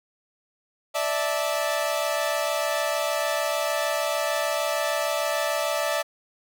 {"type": "chord", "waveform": "sawtooth", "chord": "D suspended second", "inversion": "none", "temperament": "equal with one note detuned", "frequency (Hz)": [587.3, 653.9, 880], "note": ["D5", "E5", "A5"], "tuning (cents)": [0, -14, 0], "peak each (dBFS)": [-23, -23, -29], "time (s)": [0.94, 6.03], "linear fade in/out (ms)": 20, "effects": []}